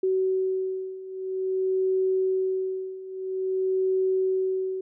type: beating tone pair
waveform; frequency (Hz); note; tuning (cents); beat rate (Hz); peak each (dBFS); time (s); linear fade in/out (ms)
sine; 376.8 / 377.3; F#4 / F#4; +32 / +34; 0.5; -28 / -25; 0.03-4.81; 5
effects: none